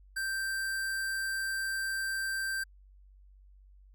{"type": "tone", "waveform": "square", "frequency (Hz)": 1568, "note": "G6", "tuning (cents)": 0, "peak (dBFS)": -32, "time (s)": [0.16, 2.64], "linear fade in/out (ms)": 10, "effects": ["added 48 Hz sine -54 dBFS peak until 3.94 s"]}